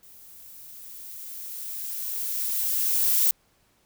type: noise with level ramp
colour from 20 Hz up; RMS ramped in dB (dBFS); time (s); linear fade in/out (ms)
violet; -50 to -20; 0.03-3.31; 0
effects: pink hiss -65 dBFS RMS until 3.85 s